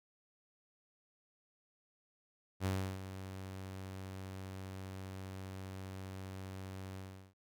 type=tone with ADSR envelope; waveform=sawtooth; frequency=95 Hz; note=F#2; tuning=46 cents sharp; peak=-28 dBFS; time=2.6-7.34 s; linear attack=54 ms; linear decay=330 ms; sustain=-12 dB; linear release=380 ms; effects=none